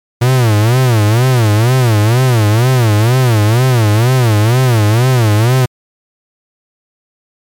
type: tone with vibrato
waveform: 45% pulse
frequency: 116.54 Hz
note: A#2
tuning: in tune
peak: -7 dBFS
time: 0.21-5.66 s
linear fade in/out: 10 ms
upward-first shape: sine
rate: 2.1 Hz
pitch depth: 200 cents each way
effects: MP3 96 kbps